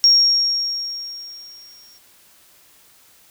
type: tone with exponential decay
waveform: sine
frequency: 5570 Hz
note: F8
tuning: 5 cents flat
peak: -7 dBFS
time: 0.04-1.98 s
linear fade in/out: 0 ms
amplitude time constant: 420 ms
effects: tanh soft clip ceiling -3 dBFS + white hiss -52 dBFS RMS until 3.3 s